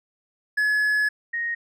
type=tone pair in turn; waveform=triangle / sine; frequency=1700 / 1868.7 Hz; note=G#6 / A#6; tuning=+40 / +4 cents; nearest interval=major second; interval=164 cents; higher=second; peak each=-17 / -24 dBFS; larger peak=first; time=0.57-1.09 / 1.33-1.55 s; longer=first; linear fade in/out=10 ms; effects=none